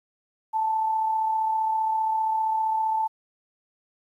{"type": "tone with amplitude modulation", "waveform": "sine", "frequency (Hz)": 880, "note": "A5", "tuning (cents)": 0, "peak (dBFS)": -20, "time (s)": [0.53, 3.08], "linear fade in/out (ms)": 20, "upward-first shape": "sine", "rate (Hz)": 35.2, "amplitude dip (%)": 35, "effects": ["10-bit"]}